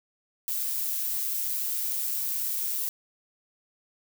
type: noise with amplitude modulation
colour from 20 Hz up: violet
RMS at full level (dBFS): -28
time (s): 0.48-2.89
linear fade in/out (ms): 0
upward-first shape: sine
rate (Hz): 130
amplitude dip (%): 35
effects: none